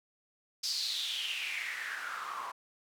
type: noise with band-pass filter sweep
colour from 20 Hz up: white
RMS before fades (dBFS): -37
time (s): 0.63-2.52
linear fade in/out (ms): 10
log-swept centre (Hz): 5100 to 980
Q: 6.3
effects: none